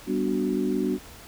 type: chord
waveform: sine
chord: G major seventh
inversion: none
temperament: equal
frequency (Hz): 196 / 246.9 / 293.7 / 370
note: G3 / B3 / D4 / F#4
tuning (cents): 0 / 0 / 0 / 0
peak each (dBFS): -29 / -28 / -28 / -28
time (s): 0.06-0.99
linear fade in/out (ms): 50
effects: pink hiss -46 dBFS RMS until 1.27 s